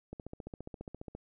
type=click train; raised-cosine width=2 ms; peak=-29 dBFS; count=16; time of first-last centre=0.13-1.15 s; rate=14.7 Hz; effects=none